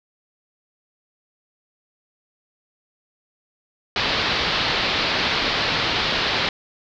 white low-pass noise, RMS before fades -22 dBFS, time 3.96-6.49 s, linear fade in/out 2 ms, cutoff 4600 Hz, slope 48 dB/octave, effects none

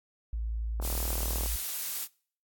sine tone, 55.7 Hz, A1, 22 cents sharp, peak -30 dBFS, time 0.33-1.56 s, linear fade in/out 0 ms
click train, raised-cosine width 1 ms, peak -25 dBFS, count 27, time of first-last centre 0.8-1.46 s, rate 39.4 Hz
blue noise, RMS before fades -34 dBFS, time 0.81-2.08 s, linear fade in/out 50 ms
effects noise-tail reverb RT60 0.5 s tail -25 dB re dry + AAC 64 kbps

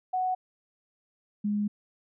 sine tone pair in turn, 741 / 207.2 Hz, F#5 / G#3, +2 / -4 cents, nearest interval octave + minor seventh, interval 2206 cents, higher first, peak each -25 dBFS, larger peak neither, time 0.13-0.35 / 1.44-1.68 s, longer second, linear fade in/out 10 ms, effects none

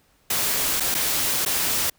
white noise with dropouts, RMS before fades -23 dBFS, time 0.3-1.9 s, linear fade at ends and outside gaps 5 ms, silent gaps 0.8-0.804 / 0.944-0.948 / 1.451-1.46 s, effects pink hiss -62 dBFS RMS until 1.98 s

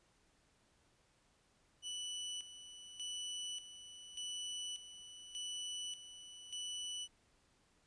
sawtooth tone with tremolo, 2969 Hz, F#7, 5 cents sharp, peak -38 dBFS, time 1.82-7.08 s, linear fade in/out 50 ms, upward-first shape square, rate 0.85 Hz, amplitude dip 70%, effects pink hiss -73 dBFS RMS until 7.86 s + resampled to 22050 Hz

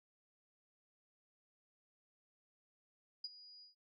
sine tone with ADSR envelope, 4900 Hz, D#8, 27 cents flat, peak -38 dBFS, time 3.24-3.75 s, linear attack 5 ms, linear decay 32 ms, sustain -17 dB, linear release 130 ms, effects none

